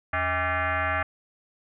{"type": "tone with frequency modulation", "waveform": "sine", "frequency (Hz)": 278, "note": "C#4", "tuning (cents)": 5, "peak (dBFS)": -23, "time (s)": [0.13, 1.03], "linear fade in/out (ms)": 5, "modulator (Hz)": 362, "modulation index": 5.2, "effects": []}